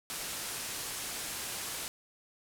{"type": "low-pass noise", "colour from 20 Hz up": "white", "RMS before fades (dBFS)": -39, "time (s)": [0.1, 1.88], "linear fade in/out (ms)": 0, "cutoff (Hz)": 12000, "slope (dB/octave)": 24, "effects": []}